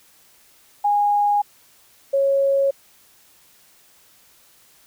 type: tone pair in turn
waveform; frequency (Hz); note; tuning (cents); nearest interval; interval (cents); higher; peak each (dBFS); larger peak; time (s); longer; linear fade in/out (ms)
sine; 822 / 550.4; G#5 / C#5; -18 / -12; perfect fifth; 694; first; -15; neither; 0.84-1.42 / 2.13-2.71; neither; 10
effects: white hiss -54 dBFS RMS until 4.86 s